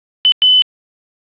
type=tone bursts at uneven times; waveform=sine; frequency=3016 Hz; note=F#7; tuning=32 cents sharp; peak=-6 dBFS; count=2; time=0.25-0.32 / 0.42-0.62 s; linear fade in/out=0 ms; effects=resampled to 8000 Hz + 8-bit